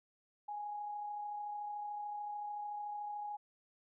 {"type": "tone with amplitude modulation", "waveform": "sine", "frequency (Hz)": 830, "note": "G#5", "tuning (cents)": -1, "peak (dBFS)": -38, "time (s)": [0.48, 3.37], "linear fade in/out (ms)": 10, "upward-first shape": "sine", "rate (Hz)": 33.6, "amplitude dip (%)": 30, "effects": []}